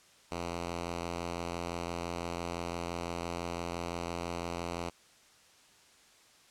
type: tone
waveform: 5% pulse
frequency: 85.9 Hz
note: F2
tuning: 28 cents flat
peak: -24 dBFS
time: 0.31-4.9 s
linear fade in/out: 10 ms
effects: white hiss -61 dBFS RMS until 6.5 s + low-pass 8000 Hz 12 dB/octave